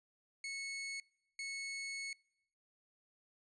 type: tone bursts at uneven times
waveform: sawtooth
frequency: 2200 Hz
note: C#7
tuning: 14 cents flat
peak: -37 dBFS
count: 2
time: 0.44-1 / 1.39-2.13 s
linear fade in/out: 2 ms
effects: noise-tail reverb RT60 0.8 s tail -26 dB re dry + resampled to 22050 Hz